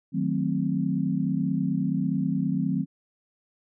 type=chord; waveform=sine; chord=D# diminished seventh; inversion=none; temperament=equal; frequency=155.56 / 185 / 220 / 261.6 Hz; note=D#3 / F#3 / A3 / C4; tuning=0 / 0 / 0 / 0 cents; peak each=-29 / -27 / -31 / -28 dBFS; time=0.12-2.86 s; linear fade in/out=50 ms; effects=none